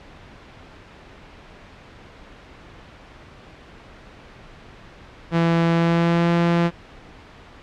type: tone with pitch glide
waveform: sawtooth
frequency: 167.3 to 170.62 Hz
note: E3 to F3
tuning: +26 to -40 cents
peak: -12 dBFS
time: 5.31-6.71 s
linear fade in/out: 50 ms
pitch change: +34 cents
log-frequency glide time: 5.73-6.31 s
effects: pink hiss -44 dBFS RMS until 7.62 s + low-pass 3000 Hz 12 dB/octave